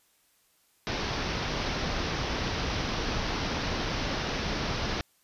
pink low-pass noise, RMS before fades -31 dBFS, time 0.87-5.01 s, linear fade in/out 0 ms, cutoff 5900 Hz, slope 96 dB/octave, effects white hiss -67 dBFS RMS until 5.23 s + resampled to 32000 Hz

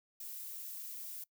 violet noise, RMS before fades -45 dBFS, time 0.2-1.24 s, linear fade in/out 5 ms, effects noise-tail reverb RT60 0.1 s tail -22 dB re dry

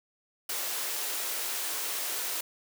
white high-pass noise, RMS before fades -33 dBFS, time 0.49-2.41 s, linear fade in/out 5 ms, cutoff 330 Hz, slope 24 dB/octave, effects none

